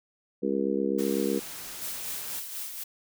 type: harmonic tone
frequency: 68 Hz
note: C#2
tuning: 33 cents flat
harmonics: 3 / 4 / 5 / 6 / 7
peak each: -31 / -31 / -31 / -31 / -31 dBFS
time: 0.42-1.4 s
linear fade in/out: 20 ms
type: noise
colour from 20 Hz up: white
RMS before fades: -40 dBFS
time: 0.98-2.4 s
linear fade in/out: 10 ms
type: noise with tremolo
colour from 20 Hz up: blue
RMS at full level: -35 dBFS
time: 1.81-2.84 s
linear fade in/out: 10 ms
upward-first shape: sine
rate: 4.1 Hz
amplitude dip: 45%
effects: none